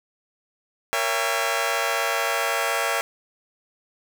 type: chord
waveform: 15% pulse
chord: A# diminished seventh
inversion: none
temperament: just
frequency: 466.2 / 559.4 / 671.3 / 805.5 Hz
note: A#4 / C#5 / E5 / G5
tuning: 0 / +16 / +31 / +47 cents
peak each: -23 / -21 / -20 / -22 dBFS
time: 0.93-3.01 s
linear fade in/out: 0 ms
effects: none

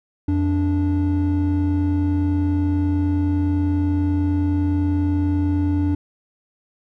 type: tone pair together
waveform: triangle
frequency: 87.2 / 291.2 Hz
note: F2 / D4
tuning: -2 / -15 cents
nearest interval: octave + major sixth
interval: 2087 cents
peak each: -17 dBFS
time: 0.28-5.95 s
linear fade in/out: 5 ms
effects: tanh soft clip ceiling -9 dBFS

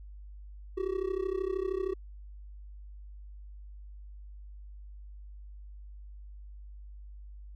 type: tone with amplitude modulation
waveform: triangle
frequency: 379.1 Hz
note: F#4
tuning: 42 cents sharp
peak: -24 dBFS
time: 0.77-1.94 s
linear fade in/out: 10 ms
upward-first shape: sine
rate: 33 Hz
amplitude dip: 90%
effects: added 50 Hz sine -44 dBFS peak until 7.55 s

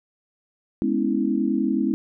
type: chord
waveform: sine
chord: C# minor seventh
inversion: second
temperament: equal with one note detuned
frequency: 207.7 / 246.9 / 277.2 / 325.7 Hz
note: G#3 / B3 / C#4 / E4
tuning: 0 / 0 / 0 / -21 cents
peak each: -25 dBFS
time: 0.82-1.94 s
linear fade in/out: 0 ms
effects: none

